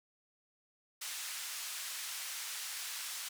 white band-pass noise, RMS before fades -42 dBFS, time 1.01-3.29 s, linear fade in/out 10 ms, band 1300 to 10000 Hz, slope 12 dB/octave, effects none

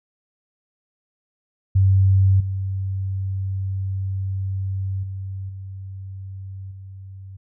sine tone with level steps, 96.1 Hz, G2, 34 cents flat, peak -12 / -22 / -27 / -31 / -35 dBFS, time 1.75-7.37 s, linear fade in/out 10 ms, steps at 2.4 / 5.03 / 5.49 / 6.71 s, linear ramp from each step 5 ms, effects none

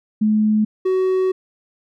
sine / triangle tone pair in turn, 214.2 / 374.6 Hz, A3 / F#4, -46 / +21 cents, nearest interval minor seventh, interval 967 cents, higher second, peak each -13 dBFS, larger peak neither, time 0.21-0.65 / 0.85-1.32 s, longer second, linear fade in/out 10 ms, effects none

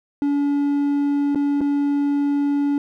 triangle tone with dropouts, 285.5 Hz, D4, 49 cents flat, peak -15 dBFS, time 0.22-2.78 s, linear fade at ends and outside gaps 1 ms, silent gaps 1.348-1.357 / 1.607-1.613 s, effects none

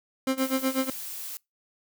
30% pulse tone with tremolo, 264 Hz, C4, 16 cents sharp, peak -19 dBFS, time 0.27-0.9 s, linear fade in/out 2 ms, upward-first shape sine, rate 8.1 Hz, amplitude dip 90%
blue noise, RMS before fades -37 dBFS, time 0.38-1.37 s, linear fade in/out 0 ms
effects noise-tail reverb RT60 0.2 s tail -25 dB re dry

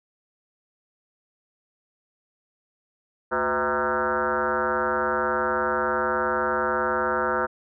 sine tone with frequency modulation, 932.3 Hz, A#5, in tune, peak -21 dBFS, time 3.31-7.47 s, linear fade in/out 20 ms, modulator 142 Hz, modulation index 4.3, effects none

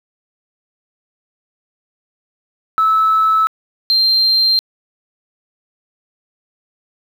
sine tone pair in turn, 1304 / 4162 Hz, E6 / C8, -19 / -10 cents, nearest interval octave + minor sixth, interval 2009 cents, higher second, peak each -9 dBFS, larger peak neither, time 2.78-3.47 / 3.9-4.59 s, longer neither, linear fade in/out 0 ms, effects tanh soft clip ceiling -6 dBFS + 7-bit

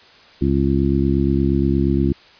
harmonic tone, 68.5 Hz, C#2, 20 cents flat, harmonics 1 / 2 / 3 / 4 / 5, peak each -21 / -21 / -21 / -21 / -21 dBFS, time 0.41-2.13 s, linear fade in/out 10 ms, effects white hiss -47 dBFS RMS until 2.39 s + resampled to 11025 Hz

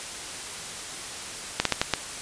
slowing click train, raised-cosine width 0.2 ms, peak -3 dBFS, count 5, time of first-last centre 1.6-1.937 s, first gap 53 ms, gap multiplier 1.32, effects white hiss -36 dBFS RMS until 2.21 s + resampled to 22050 Hz

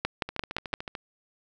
two click trains, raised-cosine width 0.3 ms, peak -19 / -10 dBFS, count 10 / 5, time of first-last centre 0.29-0.952 / 0.05-0.738 s, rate 13.6 / 5.81 Hz, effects none

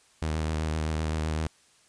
sawtooth tone with vibrato, 78.3 Hz, D#2, 11 cents sharp, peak -23 dBFS, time 0.22-1.47 s, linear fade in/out 0 ms, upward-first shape sine, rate 7.8 Hz, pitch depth 30 cents each way, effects white hiss -61 dBFS RMS until 1.88 s + resampled to 22050 Hz

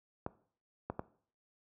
clicks, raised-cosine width 1 ms, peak -22 dBFS, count 3, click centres 0.264 / 0.9 / 0.994 s, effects noise-tail reverb RT60 0.5 s tail -18 dB re dry + high-pass 60 Hz 12 dB/octave

